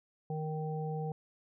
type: harmonic tone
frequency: 155.56 Hz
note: D#3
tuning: in tune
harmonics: 1 / 3 / 5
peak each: -35 / -40 / -42 dBFS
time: 0.3-1.12 s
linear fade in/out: 2 ms
effects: none